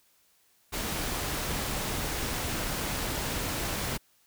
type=noise; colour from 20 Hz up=pink; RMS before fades=-32 dBFS; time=0.72-3.98 s; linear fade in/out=20 ms; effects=white hiss -66 dBFS RMS until 4.26 s